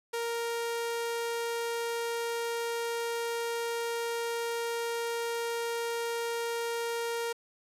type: tone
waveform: sawtooth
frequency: 466.2 Hz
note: A#4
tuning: in tune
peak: -27 dBFS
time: 0.13-7.33 s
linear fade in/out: 10 ms
effects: resampled to 32000 Hz + 9-bit